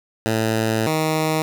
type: tone pair in turn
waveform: 10% pulse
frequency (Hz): 111.3 / 157.12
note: A2 / D#3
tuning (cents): +20 / +17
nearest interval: tritone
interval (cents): 597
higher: second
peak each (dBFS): -10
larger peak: neither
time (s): 0.26-0.87 / 0.87-1.42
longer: first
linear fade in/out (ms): 0
effects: none